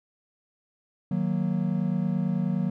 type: chord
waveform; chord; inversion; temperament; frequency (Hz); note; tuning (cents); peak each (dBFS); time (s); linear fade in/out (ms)
triangle; D# minor; none; equal; 155.56 / 185 / 233.1; D#3 / F#3 / A#3; 0 / 0 / 0; -27 / -24 / -29; 1.11-2.7; 5
effects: none